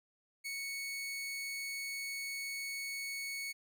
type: tone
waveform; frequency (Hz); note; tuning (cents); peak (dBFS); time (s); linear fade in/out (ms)
sawtooth; 2217; C#7; 0; -35; 0.44-3.53; 20
effects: none